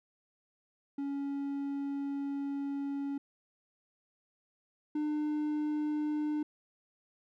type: tone pair in turn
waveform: triangle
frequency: 280 / 300.8 Hz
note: C#4 / D4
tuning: +18 / +42 cents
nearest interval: minor second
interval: 124 cents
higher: second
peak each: -31 / -28 dBFS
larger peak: second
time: 0.98-3.18 / 4.95-6.43 s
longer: first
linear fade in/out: 5 ms
effects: none